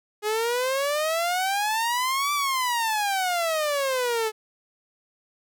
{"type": "exponential two-way sweep", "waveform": "sawtooth", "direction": "up then down", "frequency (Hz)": [415.3, 1174.7, 427.9], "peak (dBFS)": -19, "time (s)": [0.22, 4.32], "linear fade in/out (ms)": 50, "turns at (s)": 2.33, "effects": []}